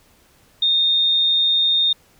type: tone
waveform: sine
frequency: 3666 Hz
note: A#7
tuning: 30 cents flat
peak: -14 dBFS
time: 0.62-1.93 s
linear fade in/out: 5 ms
effects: pink hiss -55 dBFS RMS until 2.19 s